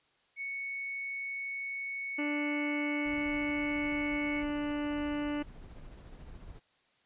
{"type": "tone", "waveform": "sine", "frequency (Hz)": 2217, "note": "C#7", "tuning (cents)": 0, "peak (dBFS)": -35, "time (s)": [0.36, 4.44], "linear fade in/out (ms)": 50}
{"type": "harmonic tone", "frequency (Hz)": 293.7, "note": "D4", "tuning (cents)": 0, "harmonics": [1, 2, 3, 4, 5, 6, 7, 8, 9, 10], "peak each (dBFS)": [-32, -41, -46, -48, -48, -51, -49, -55, -52, -51], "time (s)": [2.18, 5.43], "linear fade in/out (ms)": 10}
{"type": "noise with tremolo", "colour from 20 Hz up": "brown", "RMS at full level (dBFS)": -47, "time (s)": [3.05, 6.6], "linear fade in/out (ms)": 20, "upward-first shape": "sine", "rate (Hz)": 14, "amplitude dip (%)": 35}
{"effects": ["white hiss -70 dBFS RMS until 7.05 s", "resampled to 8000 Hz"]}